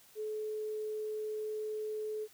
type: tone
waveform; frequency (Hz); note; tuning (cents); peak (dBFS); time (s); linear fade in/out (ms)
sine; 429.5; A4; -42; -35; 0.15-2.28; 50
effects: white hiss -61 dBFS RMS until 2.33 s